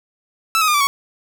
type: tone with pitch steps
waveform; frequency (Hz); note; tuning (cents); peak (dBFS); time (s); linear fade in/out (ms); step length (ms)
sawtooth; 1318.5 / 1264.1 / 1211.9 / 1161.8 / 1113.9; E6 / D#6 / D#6 / D6 / C#6; 0 / +27 / -46 / -19 / +8; -10; 0.55-0.87; 0; 64
effects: none